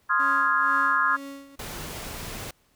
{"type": "chord", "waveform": "sine", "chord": "F minor seventh", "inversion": "second", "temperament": "equal", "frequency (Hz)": [1046.5, 1244.5, 1396.9, 1661.2], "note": ["C6", "Eb6", "F6", "Ab6"], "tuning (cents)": [0, 0, 0, 0], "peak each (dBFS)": -25, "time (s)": [0.09, 1.17], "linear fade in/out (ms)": 20}
{"type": "tone with tremolo", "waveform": "35% pulse", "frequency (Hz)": 277.2, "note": "C#4", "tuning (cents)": 0, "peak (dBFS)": -34, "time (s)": [0.19, 1.56], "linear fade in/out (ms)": 10, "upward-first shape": "sine", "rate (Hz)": 2.1, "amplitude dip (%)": 75}
{"type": "noise", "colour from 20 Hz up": "pink", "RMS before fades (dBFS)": -36, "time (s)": [1.59, 2.51], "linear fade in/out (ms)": 5}
{"effects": ["pink hiss -65 dBFS RMS until 2.75 s"]}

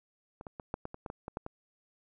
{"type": "clicks", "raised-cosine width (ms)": 1, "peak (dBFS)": [-30, -28, -27, -19, -24, -28, -25, -25, -25, -21, -25], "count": 11, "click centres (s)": [0.411, 0.468, 0.598, 0.741, 0.854, 0.944, 1.062, 1.101, 1.281, 1.371, 1.464], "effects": []}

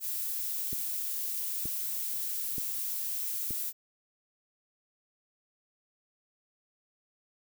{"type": "noise", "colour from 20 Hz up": "violet", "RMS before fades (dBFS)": -34, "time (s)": [0, 3.73], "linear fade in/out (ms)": 50}
{"type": "click train", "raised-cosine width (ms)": 3, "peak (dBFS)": -27, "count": 4, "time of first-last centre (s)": [0.73, 3.508], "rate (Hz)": 1.08}
{"effects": []}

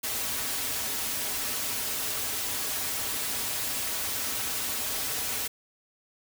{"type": "noise with comb filter", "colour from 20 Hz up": "white", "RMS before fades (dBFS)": -31, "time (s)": [0.03, 5.48], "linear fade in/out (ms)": 10, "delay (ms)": 5.7, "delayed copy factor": -0.6, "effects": []}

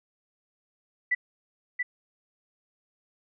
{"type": "tone with echo", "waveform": "sine", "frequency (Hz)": 1975.5, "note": "B6", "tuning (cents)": 0, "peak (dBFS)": -21, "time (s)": [1.11, 1.15], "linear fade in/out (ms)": 10, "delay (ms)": 680, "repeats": 1, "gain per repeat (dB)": -4, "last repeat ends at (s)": 1.83, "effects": []}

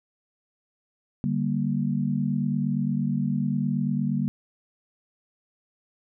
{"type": "chord", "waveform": "sine", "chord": "G minor", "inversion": "second", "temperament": "just", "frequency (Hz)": [147, 196, 235.2], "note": ["D3", "G3", "Bb3"], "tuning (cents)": [2, 0, 16], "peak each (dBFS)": -27, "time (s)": [1.24, 4.28], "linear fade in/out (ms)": 0, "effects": []}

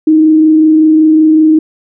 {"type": "tone with frequency modulation", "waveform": "sine", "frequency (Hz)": 313, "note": "D#4", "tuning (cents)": 10, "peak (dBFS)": -3, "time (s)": [0.07, 1.59], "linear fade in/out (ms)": 5, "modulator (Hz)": 25.3, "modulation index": 0.21, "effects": []}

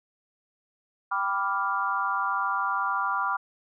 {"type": "chord", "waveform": "sine", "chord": "G dominant seventh", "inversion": "none", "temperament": "equal", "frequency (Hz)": [784, 987.8, 1174.7, 1396.9], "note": ["G5", "B5", "D6", "F6"], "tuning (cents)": [0, 0, 0, 0], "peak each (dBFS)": [-33, -30, -28, -30], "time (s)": [1.11, 3.37], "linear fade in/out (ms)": 10, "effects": []}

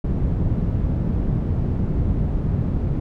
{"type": "low-pass noise", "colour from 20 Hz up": "white", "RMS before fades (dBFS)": -21, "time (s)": [0.04, 3], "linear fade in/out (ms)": 5, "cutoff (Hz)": 140, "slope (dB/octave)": 12, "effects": []}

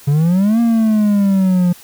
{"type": "exponential two-way sweep", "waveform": "triangle", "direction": "up then down", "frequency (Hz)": [138.59, 235.6, 174.9], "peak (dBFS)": -8, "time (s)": [0.07, 1.73], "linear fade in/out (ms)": 10, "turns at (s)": 0.6, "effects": ["white hiss -41 dBFS RMS until 1.83 s"]}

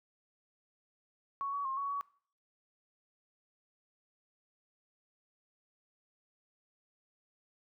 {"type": "tone with pitch steps", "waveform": "sine", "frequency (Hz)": [1112, 1130, 1067, 1119, 1129], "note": ["C#6", "C#6", "C6", "C#6", "C#6"], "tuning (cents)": [5, 33, 34, 16, 31], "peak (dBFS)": -33, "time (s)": [1.41, 2.01], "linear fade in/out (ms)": 0, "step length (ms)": 120, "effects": ["noise-tail reverb RT60 0.5 s tail -20 dB re dry"]}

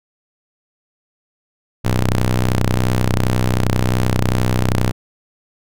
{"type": "ring-modulated tone", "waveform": "sawtooth", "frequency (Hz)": 62.7, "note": "B1", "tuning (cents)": 27, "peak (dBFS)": -7, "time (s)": [1.84, 4.92], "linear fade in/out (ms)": 20, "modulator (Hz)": 47.5, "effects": []}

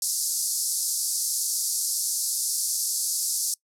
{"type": "band-pass noise", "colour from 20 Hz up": "white", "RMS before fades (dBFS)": -27, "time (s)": [0.02, 3.54], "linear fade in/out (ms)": 2, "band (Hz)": [4700, 12000], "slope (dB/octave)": 48, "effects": ["noise-tail reverb RT60 0.1 s tail -24 dB re dry"]}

